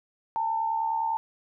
sine tone pair together, 830.6 / 900.4 Hz, G#5 / A5, 0 / +40 cents, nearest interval minor second, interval 140 cents, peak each -34 / -25 dBFS, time 0.36-1.17 s, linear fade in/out 0 ms, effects none

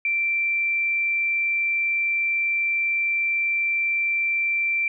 sine tone, 2349 Hz, D7, in tune, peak -20 dBFS, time 0.05-4.88 s, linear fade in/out 2 ms, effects none

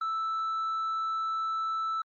sine tone with tanh clipping, 1318.5 Hz, E6, in tune, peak -29 dBFS, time 0.01-2.02 s, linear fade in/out 5 ms, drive 2 dB, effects Opus 32 kbps

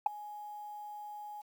sine tone with ADSR envelope, 835 Hz, G#5, 9 cents sharp, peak -19 dBFS, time 0.06-1.42 s, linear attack 4 ms, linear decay 10 ms, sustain -23 dB, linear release 13 ms, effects tanh soft clip ceiling -18 dBFS + 10-bit

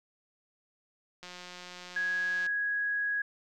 click train, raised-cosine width 0.2 ms, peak -28 dBFS, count 222, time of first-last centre 1.23-2.465 s, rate 179 Hz
sine tone, 1661.2 Hz, G#6, in tune, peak -28 dBFS, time 1.96-3.22 s, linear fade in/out 5 ms
effects none

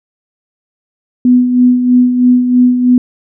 sine tone with tremolo, 248.4 Hz, B3, 10 cents sharp, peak -3 dBFS, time 1.25-2.98 s, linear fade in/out 2 ms, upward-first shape sine, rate 3.1 Hz, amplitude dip 55%, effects none

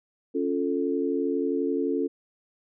sine chord, Db augmented, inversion none, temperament equal, 277.2 / 349.2 / 440 Hz, Db4 / F4 / A4, 0 / 0 / 0 cents, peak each -27 / -29 / -28 dBFS, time 0.34-2.08 s, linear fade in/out 20 ms, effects none

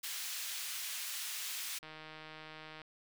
pink high-pass noise, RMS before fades -41 dBFS, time 0.03-1.79 s, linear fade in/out 10 ms, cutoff 2500 Hz, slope 12 dB/octave
click train, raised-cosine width 0.3 ms, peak -33 dBFS, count 155, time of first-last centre 1.83-2.817 s, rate 156 Hz
effects none

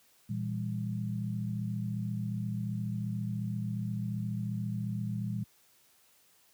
sine chord, E diminished, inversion second, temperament equal with one note detuned, 116.54 / 164.81 / 199.31 Hz, Bb2 / E3 / G3, 0 / 0 / +29 cents, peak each -34 / -39 / -36 dBFS, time 0.29-5.44 s, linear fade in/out 10 ms, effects white hiss -65 dBFS RMS until 6.53 s + high-pass 60 Hz 12 dB/octave

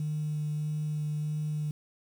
sine tone with vibrato, 151.3 Hz, D#3, 48 cents flat, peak -28 dBFS, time 0-1.71 s, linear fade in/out 2 ms, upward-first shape sine, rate 1.6 Hz, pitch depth 11 cents each way, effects tanh soft clip ceiling -25 dBFS + 9-bit

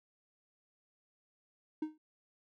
triangle tone with exponential decay, 309.6 Hz, D#4, 9 cents flat, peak -28 dBFS, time 1.82-1.98 s, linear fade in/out 5 ms, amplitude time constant 33 ms, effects none

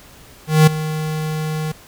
square tone with ADSR envelope, 155.56 Hz, D#3, in tune, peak -6 dBFS, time 0.47-1.72 s, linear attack 200 ms, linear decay 8 ms, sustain -15 dB, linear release 6 ms, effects pink hiss -44 dBFS RMS until 1.87 s

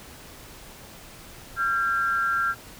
sine tone pair together, 1371.6 / 1600 Hz, F6 / G6, -32 / +35 cents, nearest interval minor third, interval 267 cents, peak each -23 / -26 dBFS, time 1.56-2.55 s, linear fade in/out 50 ms, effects pink hiss -45 dBFS RMS until 2.79 s

